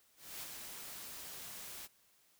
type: noise with ADSR envelope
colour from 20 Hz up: white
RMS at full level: -44 dBFS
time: 0.16-1.88 s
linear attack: 270 ms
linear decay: 12 ms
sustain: -4 dB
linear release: 33 ms
effects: white hiss -70 dBFS RMS until 2.39 s